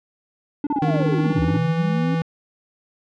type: tone bursts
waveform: triangle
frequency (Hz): 289.8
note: D4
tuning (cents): -23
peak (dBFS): -17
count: 16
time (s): 0.64-1.568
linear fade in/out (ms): 2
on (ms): 28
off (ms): 32
type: linear two-way sweep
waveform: sine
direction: down then up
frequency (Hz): 919 to 68.3 to 276.2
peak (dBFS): -23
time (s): 0.7-2.15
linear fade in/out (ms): 5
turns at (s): 1.41
type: tone with pitch glide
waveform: square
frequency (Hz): 155.56 to 164.33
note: D#3 to E3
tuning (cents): 0 to -5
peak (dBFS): -20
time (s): 0.82-2.22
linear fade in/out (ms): 2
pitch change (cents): +95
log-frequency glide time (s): 1.18-1.48
effects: low-pass 3000 Hz 12 dB/octave